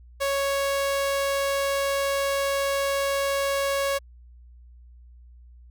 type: tone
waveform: sawtooth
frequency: 554.4 Hz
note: C#5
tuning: in tune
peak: -19 dBFS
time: 0.2-3.99 s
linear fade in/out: 20 ms
effects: added 60 Hz sine -46 dBFS peak until 5.7 s